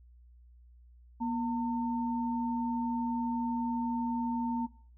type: tone pair together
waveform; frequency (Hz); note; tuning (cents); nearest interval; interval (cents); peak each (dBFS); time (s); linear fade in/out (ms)
sine; 240 / 906; B3 / A#5; -49 / -50; octave + major seventh; 2299; -31 / -34; 1.2-4.67; 20
effects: noise-tail reverb RT60 0.5 s tail -19 dB re dry + added 60 Hz sine -54 dBFS peak until 4.97 s